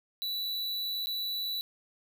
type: tone with dropouts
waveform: square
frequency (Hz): 3951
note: B7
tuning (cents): 0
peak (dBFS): -32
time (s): 0.22-1.61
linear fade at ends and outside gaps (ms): 0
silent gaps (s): 1.059-1.07
effects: none